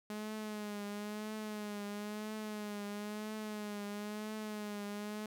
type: tone with vibrato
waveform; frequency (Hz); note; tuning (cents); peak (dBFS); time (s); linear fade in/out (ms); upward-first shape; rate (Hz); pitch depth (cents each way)
sawtooth; 210; G#3; +19; -36; 0.1-5.26; 2; triangle; 1; 56
effects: none